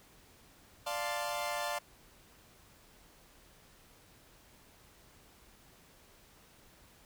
sawtooth chord, D minor seventh, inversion none, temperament equal, 587.3 / 698.5 / 880 / 1046.5 Hz, D5 / F5 / A5 / C6, 0 / 0 / 0 / 0 cents, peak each -35 / -35 / -37 / -38 dBFS, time 0.86-1.79 s, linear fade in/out 10 ms, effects pink hiss -61 dBFS RMS until 7.05 s

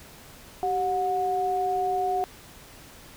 sine tone pair together, 386.2 / 729 Hz, G4 / F#5, -26 / -26 cents, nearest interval major seventh, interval 1100 cents, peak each -29 / -24 dBFS, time 0.63-2.24 s, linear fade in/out 0 ms, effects pink hiss -48 dBFS RMS until 3.16 s

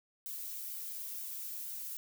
violet noise with flanger, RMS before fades -42 dBFS, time 0.26-1.97 s, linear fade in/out 0 ms, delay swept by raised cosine 1.3 to 3.1 ms, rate 2.1 Hz, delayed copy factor +0.7, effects none

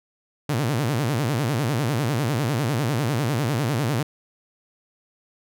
sawtooth tone with vibrato, 130 Hz, C3, 11 cents flat, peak -17 dBFS, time 0.49-4.03 s, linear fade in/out 5 ms, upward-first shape sine, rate 10 Hz, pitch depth 290 cents each way, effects none

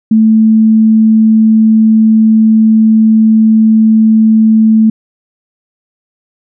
sine tone, 220 Hz, A3, in tune, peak -3 dBFS, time 0.11-4.9 s, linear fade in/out 5 ms, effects none

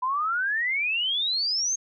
sine exponential sweep, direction up, 989 to 6500 Hz, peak -23 dBFS, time 0.02-1.76 s, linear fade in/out 10 ms, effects none

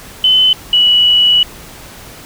sine tone pair in turn, 3034 / 2941 Hz, F#7 / F#7, +43 / -11 cents, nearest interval minor second, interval 54 cents, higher first, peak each -6 / -6 dBFS, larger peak neither, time 0.24-0.53 / 0.73-1.43 s, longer second, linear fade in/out 2 ms, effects pink hiss -34 dBFS RMS until 2.25 s

